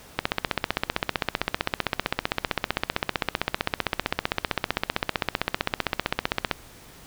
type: click train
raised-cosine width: 0.3 ms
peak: -5 dBFS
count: 99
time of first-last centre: 0.19-6.513 s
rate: 15.5 Hz
effects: pink hiss -48 dBFS RMS until 7.06 s